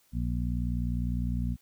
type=harmonic tone; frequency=59.9 Hz; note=A#1; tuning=48 cents sharp; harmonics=1 / 2 / 3 / 4; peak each=-30 / -33 / -35 / -36 dBFS; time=0.12-1.57 s; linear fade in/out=50 ms; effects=white hiss -66 dBFS RMS until 1.61 s